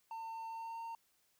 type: tone with pitch glide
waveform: triangle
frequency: 903 to 916.1 Hz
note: A5 to A#5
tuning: +45 to -30 cents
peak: -40 dBFS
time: 0.11-0.95 s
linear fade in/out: 2 ms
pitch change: +25 cents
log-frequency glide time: 0.47-0.81 s
effects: white hiss -75 dBFS RMS until 1.39 s